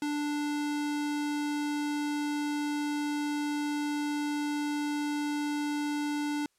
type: tone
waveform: square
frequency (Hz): 294.1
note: D4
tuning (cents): +3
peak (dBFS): -30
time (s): 0.02-6.46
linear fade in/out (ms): 2
effects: white hiss -73 dBFS RMS until 6.58 s + low-pass 10000 Hz 12 dB/octave